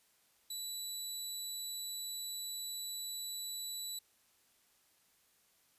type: tone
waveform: 20% pulse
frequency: 3951 Hz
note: B7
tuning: in tune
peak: -34 dBFS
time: 0.5-3.99 s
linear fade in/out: 5 ms
effects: white hiss -71 dBFS RMS until 5.78 s + resampled to 32000 Hz